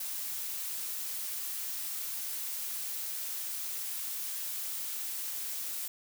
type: noise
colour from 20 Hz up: blue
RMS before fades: -37 dBFS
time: 0-5.88 s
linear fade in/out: 5 ms
effects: none